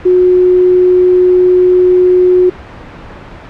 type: tone with quantisation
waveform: sine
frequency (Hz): 363.6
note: F#4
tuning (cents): -30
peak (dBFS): -4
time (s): 0.05-2.5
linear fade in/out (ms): 10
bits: 5
effects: pink hiss -30 dBFS RMS until 3.49 s + low-pass 2000 Hz 12 dB/octave